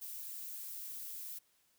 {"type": "noise", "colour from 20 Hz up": "violet", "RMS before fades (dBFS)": -45, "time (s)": [0.01, 1.39], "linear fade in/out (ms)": 10, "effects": ["white hiss -73 dBFS RMS until 1.78 s"]}